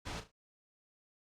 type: noise with echo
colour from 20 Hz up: pink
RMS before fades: -41 dBFS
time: 0.05-0.21 s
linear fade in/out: 20 ms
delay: 36 ms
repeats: 3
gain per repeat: -10 dB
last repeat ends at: 0.318 s
effects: low-pass 6000 Hz 12 dB/octave + Opus 48 kbps